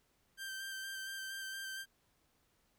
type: tone with vibrato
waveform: sawtooth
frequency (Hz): 1568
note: G6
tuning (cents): 0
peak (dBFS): -38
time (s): 0.37-1.86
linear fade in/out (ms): 50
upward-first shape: square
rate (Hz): 4.3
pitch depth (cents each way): 14
effects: pink hiss -75 dBFS RMS until 2.78 s

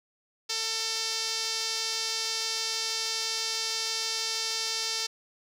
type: tone with band-pass filter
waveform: sawtooth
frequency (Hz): 446.9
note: A4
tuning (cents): +27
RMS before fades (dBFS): -31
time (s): 0.49-5.07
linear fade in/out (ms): 10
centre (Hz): 5100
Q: 2.8
effects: none

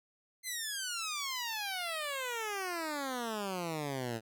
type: exponential sweep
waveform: 10% pulse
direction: down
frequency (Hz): 2093 to 110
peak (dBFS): -27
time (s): 0.43-4.21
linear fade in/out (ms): 50
effects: none

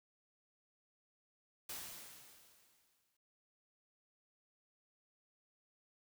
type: noise with exponential decay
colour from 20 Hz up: white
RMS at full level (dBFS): -44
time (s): 1.69-3.17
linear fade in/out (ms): 5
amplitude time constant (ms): 320
effects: none

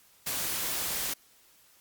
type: noise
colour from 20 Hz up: white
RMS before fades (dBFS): -32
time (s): 0.26-1.14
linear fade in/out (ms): 10
effects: white hiss -61 dBFS RMS until 1.8 s + Opus 48 kbps

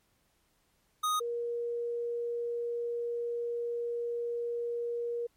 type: tone pair in turn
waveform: square / sine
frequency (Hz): 1244.5 / 473.4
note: D#6 / A#4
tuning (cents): 0 / +27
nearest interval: octave + perfect fourth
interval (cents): 1673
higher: first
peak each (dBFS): -28 / -31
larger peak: first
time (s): 1.03-1.2 / 1.2-5.27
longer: second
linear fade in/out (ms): 10
effects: pink hiss -72 dBFS RMS until 5.36 s + MP3 64 kbps

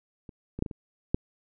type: clicks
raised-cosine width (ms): 3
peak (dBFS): -30 / -22 / -12 / -22 / -26 / -10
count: 6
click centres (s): 0.292 / 0.59 / 0.624 / 0.662 / 0.712 / 1.145
effects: none

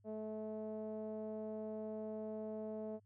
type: tone with low-pass filter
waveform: sawtooth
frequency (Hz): 216.3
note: A3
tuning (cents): -29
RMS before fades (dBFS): -44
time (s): 0.04-3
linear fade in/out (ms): 50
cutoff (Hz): 580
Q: 5.6
effects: added 102 Hz sine -67 dBFS peak until 3.05 s

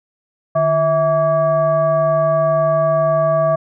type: tone with frequency modulation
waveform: sine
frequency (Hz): 650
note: E5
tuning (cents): -24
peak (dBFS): -12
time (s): 0.55-3.56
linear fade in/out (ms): 10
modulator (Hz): 498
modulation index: 0.75
effects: none

